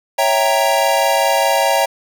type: chord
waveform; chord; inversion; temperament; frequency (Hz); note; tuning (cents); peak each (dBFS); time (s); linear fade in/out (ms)
square; C# diminished seventh; none; equal; 554.4 / 659.3 / 784 / 932.3; C#5 / E5 / G5 / Bb5; 0 / 0 / 0 / 0; -19; 0.18-1.86; 10
effects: none